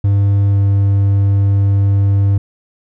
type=tone with pitch glide; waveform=triangle; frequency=100 to 99.37 Hz; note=G2 to G2; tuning=+35 to +24 cents; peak=-7 dBFS; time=0.04-2.38 s; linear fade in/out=5 ms; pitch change=-11 cents; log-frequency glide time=0.51-0.58 s; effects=none